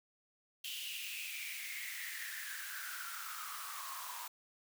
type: noise with high-pass filter sweep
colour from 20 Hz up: white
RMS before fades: -44 dBFS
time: 0.64-4.28 s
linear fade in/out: 5 ms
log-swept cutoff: 3000 to 960 Hz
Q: 8.2
effects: none